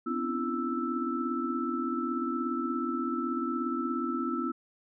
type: tone cluster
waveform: sine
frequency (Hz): 250.9 / 267.5 / 288.3 / 336 / 1320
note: B3 / C4 / D4 / E4 / E6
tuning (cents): +28 / +38 / -32 / +33 / +2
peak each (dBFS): -33 / -40 / -38 / -34 / -34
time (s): 0.06-4.52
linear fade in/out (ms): 10
effects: none